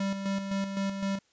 square tone with tremolo, 196 Hz, G3, in tune, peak -28 dBFS, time 0-1.19 s, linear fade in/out 5 ms, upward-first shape square, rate 3.9 Hz, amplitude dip 50%, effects white hiss -68 dBFS RMS until 1.32 s + resampled to 16000 Hz

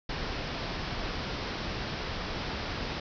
pink low-pass noise, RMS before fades -35 dBFS, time 0.09-3 s, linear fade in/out 5 ms, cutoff 5500 Hz, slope 96 dB/octave, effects none

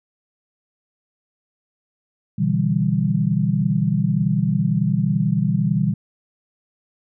sine chord, E minor seventh, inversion second, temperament equal, 123.47 / 146.83 / 164.81 / 196 Hz, B2 / D3 / E3 / G3, 0 / 0 / 0 / 0 cents, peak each -23 / -23 / -21 / -21 dBFS, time 2.38-5.94 s, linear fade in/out 10 ms, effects none

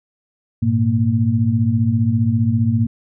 sine tone cluster, 103.3 / 118.3 / 230.7 Hz, G#2 / A#2 / A#3, -9 / +26 / -18 cents, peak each -18 dBFS, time 0.62-2.87 s, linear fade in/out 10 ms, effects none

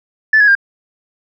sine tone with pitch steps, 1747 / 1672.9 / 1602 Hz, A6 / G#6 / G6, -13 / +12 / +37 cents, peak -5 dBFS, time 0.33-0.552 s, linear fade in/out 5 ms, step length 74 ms, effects tanh soft clip ceiling -2 dBFS

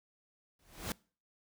pink noise with exponential growth, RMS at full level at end -34 dBFS, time 0.59-0.92 s, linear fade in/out 2 ms, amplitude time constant 71 ms, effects noise-tail reverb RT60 0.4 s tail -24 dB re dry

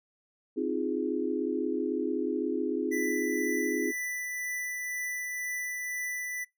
sine chord, F minor seventh, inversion second, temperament equal with one note detuned, 261.6 / 313.1 / 349.2 / 415.3 Hz, C4 / Eb4 / F4 / Ab4, 0 / +11 / 0 / 0 cents, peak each -33 dBFS, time 0.56-3.92 s, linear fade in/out 20 ms
square tone with tremolo, 1983 Hz, B6, 7 cents sharp, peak -32 dBFS, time 2.91-6.45 s, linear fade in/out 20 ms, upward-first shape triangle, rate 2 Hz, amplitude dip 25%
effects noise-tail reverb RT60 0.2 s tail -24 dB re dry

